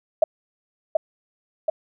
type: tone with echo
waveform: sine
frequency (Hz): 633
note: D#5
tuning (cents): +30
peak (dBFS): -11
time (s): 0.22-0.24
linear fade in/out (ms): 5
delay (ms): 730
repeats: 2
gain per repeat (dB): -3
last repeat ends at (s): 1.7
effects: none